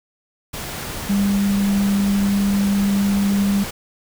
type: tone in noise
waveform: sine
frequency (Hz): 199.6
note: G3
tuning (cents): +32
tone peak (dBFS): -15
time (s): 1.09-3.64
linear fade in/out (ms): 10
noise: pink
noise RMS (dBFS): -29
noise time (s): 0.53-3.71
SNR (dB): +11
effects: none